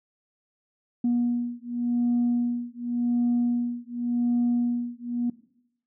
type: beating tone pair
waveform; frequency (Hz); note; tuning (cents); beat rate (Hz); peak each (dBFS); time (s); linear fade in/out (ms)
sine; 240.1 / 240.99; B3 / B3; -49 / -42; 0.89; -25; 1.04-5.3; 5
effects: noise-tail reverb RT60 0.8 s tail -19 dB re dry + tanh soft clip ceiling -17 dBFS